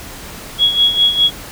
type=tone with tremolo; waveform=sine; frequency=3334 Hz; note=G#7; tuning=6 cents sharp; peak=-7 dBFS; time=0.58-1.31 s; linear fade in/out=50 ms; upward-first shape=sine; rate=4.9 Hz; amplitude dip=70%; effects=pink hiss -32 dBFS RMS until 1.51 s